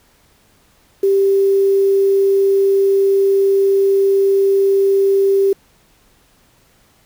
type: tone with quantisation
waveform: sine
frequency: 392.4 Hz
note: G4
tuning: 2 cents sharp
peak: -10 dBFS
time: 1.03-5.53 s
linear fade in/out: 5 ms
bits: 6
effects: pink hiss -54 dBFS RMS until 7.05 s